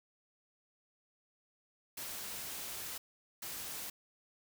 white noise bursts at uneven times, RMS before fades -43 dBFS, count 2, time 1.97-2.98 / 3.42-3.9 s, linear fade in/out 5 ms, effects none

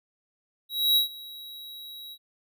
square tone with ADSR envelope, 3862 Hz, B7, 39 cents flat, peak -18 dBFS, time 0.69-2.18 s, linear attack 270 ms, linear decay 120 ms, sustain -22 dB, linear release 57 ms, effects none

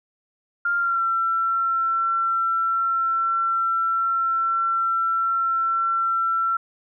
sine tone with pitch glide, 1398 to 1349.6 Hz, F6 to E6, +1 to +40 cents, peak -19 dBFS, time 0.65-6.57 s, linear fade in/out 5 ms, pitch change -61 cents, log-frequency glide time 0.77-1.03 s, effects none

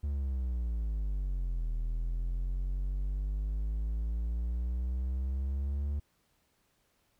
triangle exponential two-way sweep, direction down then up, 73 to 39.87 to 72.8 Hz, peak -28 dBFS, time 0.03-6 s, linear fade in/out 10 ms, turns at 1.73 s, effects pink hiss -73 dBFS RMS until 7.19 s

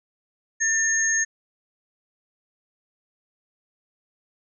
sine tone pair together, 1796 / 6499 Hz, A6 / G#8, +35 / -38 cents, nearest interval octave + minor seventh, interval 2227 cents, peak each -22 dBFS, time 0.6-1.25 s, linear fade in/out 20 ms, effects none

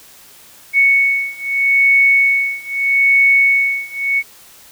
sine beating tone pair, 2217 / 2217.79 Hz, C#7 / C#7, 0 / 0 cents, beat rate 0.79 Hz, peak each -14 / -13 dBFS, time 0.73-4.23 s, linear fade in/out 50 ms, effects white hiss -43 dBFS RMS until 4.71 s

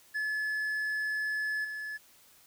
triangle tone with level steps, 1718 Hz, A6, 42 cents flat, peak -28 / -34 dBFS, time 0.14-1.98 s, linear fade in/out 20 ms, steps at 1.64 s, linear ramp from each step 10 ms, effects white hiss -60 dBFS RMS until 2.46 s

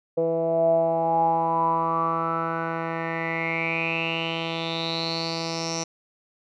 10% pulse tone with low-pass filter sweep, 164.81 Hz, E3, in tune, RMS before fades -25 dBFS, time 0.17-5.84 s, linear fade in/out 10 ms, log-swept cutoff 530 to 5800 Hz, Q 9.7, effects none

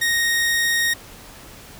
sawtooth tone, 1864.7 Hz, A#6, in tune, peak -14 dBFS, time 0.01-0.94 s, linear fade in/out 10 ms, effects pink hiss -42 dBFS RMS until 1.79 s

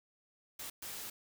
white noise bursts at uneven times, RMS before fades -44 dBFS, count 2, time 0.59-0.7 / 0.82-1.1 s, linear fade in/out 5 ms, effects none

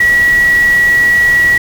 sine tone in noise, 1930 Hz, B6, 40 cents flat, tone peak -6 dBFS, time 0-1.58 s, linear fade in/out 5 ms, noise pink, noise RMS -24 dBFS, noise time 0-1.58 s, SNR +15 dB, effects none

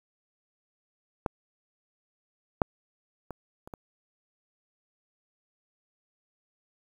clicks, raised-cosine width 1 ms, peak -13 / -7 / -23 / -30 / -25 dBFS, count 5, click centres 1.262 / 2.618 / 3.307 / 3.675 / 3.738 s, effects 8-bit

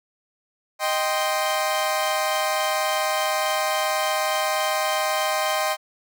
sawtooth chord, C minor, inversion first, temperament equal, 622.3 / 784 / 1046.5 Hz, Eb5 / G5 / C6, 0 / 0 / 0 cents, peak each -21 / -22 / -23 dBFS, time 0.79-5.77 s, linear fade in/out 50 ms, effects none

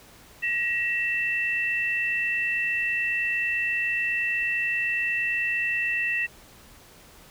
sine tone pair together, 1902.1 / 2673 Hz, A#6 / E7, +34 / +23 cents, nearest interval tritone, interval 589 cents, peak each -26 dBFS, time 0.42-6.27 s, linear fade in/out 20 ms, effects pink hiss -51 dBFS RMS until 7.3 s

